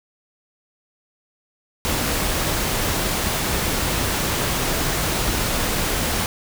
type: noise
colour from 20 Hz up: pink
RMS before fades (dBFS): -22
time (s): 1.85-6.26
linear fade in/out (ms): 0
effects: none